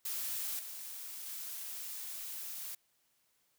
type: noise with level steps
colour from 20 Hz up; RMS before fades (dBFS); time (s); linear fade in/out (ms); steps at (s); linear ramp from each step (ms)
blue; -38 / -45 / -43; 0.05-2.75; 5; 0.59 / 1.26; 2
effects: white hiss -75 dBFS RMS until 3.58 s